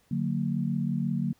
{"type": "chord", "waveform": "sine", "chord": "D augmented", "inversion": "none", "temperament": "just", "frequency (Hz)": [146.83, 183.54, 229.4], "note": ["D3", "F#3", "A#3"], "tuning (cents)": [0, -14, -28], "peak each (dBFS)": -30, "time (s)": [0.11, 1.33], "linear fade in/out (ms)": 5, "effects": ["pink hiss -66 dBFS RMS until 1.39 s"]}